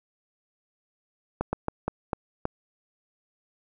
slowing click train, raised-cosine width 1 ms, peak -12 dBFS, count 6, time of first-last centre 1.41-2.454 s, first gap 120 ms, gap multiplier 1.28, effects none

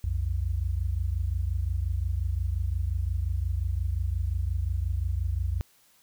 sine tone pair together, 62 / 87.68 Hz, B1 / F2, +7 / +7 cents, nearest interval tritone, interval 600 cents, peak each -28 dBFS, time 0.04-5.61 s, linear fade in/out 0 ms, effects white hiss -62 dBFS RMS until 6.02 s

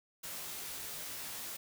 white noise with comb filter, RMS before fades -43 dBFS, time 0.23-1.57 s, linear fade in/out 10 ms, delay 18 ms, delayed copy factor +0.7, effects none

